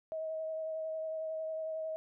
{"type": "tone with vibrato", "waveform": "sine", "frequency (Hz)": 636, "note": "D#5", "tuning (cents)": 38, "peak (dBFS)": -35, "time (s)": [0.12, 1.96], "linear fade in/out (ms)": 0, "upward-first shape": "sine", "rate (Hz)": 11, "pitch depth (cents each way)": 15, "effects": []}